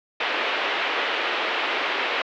white band-pass noise, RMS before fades -25 dBFS, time 0.2-2.22 s, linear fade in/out 5 ms, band 340 to 3100 Hz, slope 24 dB/octave, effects low-pass 5000 Hz 12 dB/octave

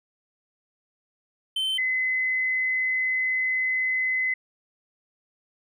triangle / sine tone pair in turn, 3086 / 2034 Hz, G7 / C7, -28 / -50 cents, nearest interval perfect fifth, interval 722 cents, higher first, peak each -22 dBFS, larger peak neither, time 1.56-1.78 / 1.78-4.34 s, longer second, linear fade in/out 5 ms, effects none

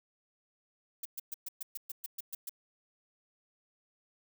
violet noise bursts, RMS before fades -39 dBFS, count 11, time 1.03-2.494 s, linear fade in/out 5 ms, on 24 ms, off 120 ms, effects none

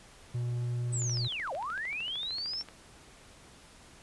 triangle tone, 121 Hz, B2, 35 cents flat, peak -28 dBFS, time 0.34-1.28 s, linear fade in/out 10 ms
sine linear two-way sweep, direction down then up, 8260 to 498.6 to 5510 Hz, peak -33 dBFS, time 0.92-2.63 s, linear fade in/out 20 ms, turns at 1.53 s
click train, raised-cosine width 0.3 ms, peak -30 dBFS, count 23, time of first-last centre 1.02-2.687 s, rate 13.2 Hz
effects pink hiss -55 dBFS RMS until 4.02 s + resampled to 24000 Hz

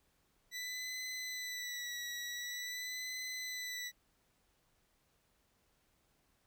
20% pulse tone with vibrato, 1975.5 Hz, B6, in tune, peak -35 dBFS, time 0.51-3.92 s, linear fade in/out 50 ms, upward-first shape sine, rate 0.46 Hz, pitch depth 39 cents each way, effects pink hiss -75 dBFS RMS until 6.46 s

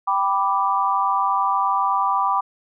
sine chord, G major, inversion none, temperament equal, 784 / 987.8 / 1174.7 Hz, G5 / B5 / D6, 0 / 0 / 0 cents, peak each -23 / -21 / -21 dBFS, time 0.07-2.41 s, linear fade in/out 10 ms, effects none

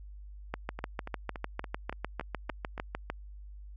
two click trains, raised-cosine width 0.5 ms, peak -18 / -24 dBFS, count 18 / 8, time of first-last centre 0.54-3.1 / 0.79-2.779 s, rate 6.64 / 3.52 Hz, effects added 50 Hz sine -44 dBFS peak until 3.76 s

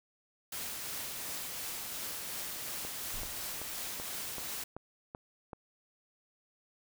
white noise with tremolo, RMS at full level -39 dBFS, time 0.52-4.64 s, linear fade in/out 5 ms, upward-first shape triangle, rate 2.8 Hz, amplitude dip 25%
click train, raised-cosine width 1 ms, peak -28 dBFS, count 8, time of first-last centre 2.85-5.532 s, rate 2.61 Hz
brown noise with exponential decay, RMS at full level -43 dBFS, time 3.14-3.79 s, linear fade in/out 2 ms, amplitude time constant 140 ms
effects none

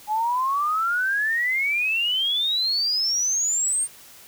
sine exponential sweep, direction up, 834 to 8870 Hz, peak -20 dBFS, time 0.07-3.88 s, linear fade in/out 50 ms, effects white hiss -47 dBFS RMS until 4.27 s

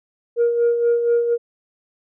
sine tone with tremolo, 472 Hz, A#4, 22 cents sharp, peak -11 dBFS, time 0.36-1.38 s, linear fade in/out 50 ms, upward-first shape sine, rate 4.2 Hz, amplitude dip 55%, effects tanh soft clip ceiling -11 dBFS

